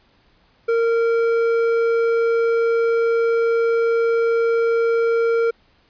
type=tone with hard clipping; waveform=sine; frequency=461.2 Hz; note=A#4; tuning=19 cents flat; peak=-17 dBFS; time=0.68-5.51 s; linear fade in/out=10 ms; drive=8 dB; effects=pink hiss -58 dBFS RMS until 5.89 s + resampled to 11025 Hz